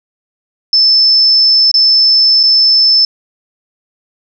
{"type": "tone with dropouts", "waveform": "sine", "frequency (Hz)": 5270, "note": "E8", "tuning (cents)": -1, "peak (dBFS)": -5, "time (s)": [0.73, 3.05], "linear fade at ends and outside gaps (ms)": 2, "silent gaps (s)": [[1.715, 1.741], [2.431, 2.435]], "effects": []}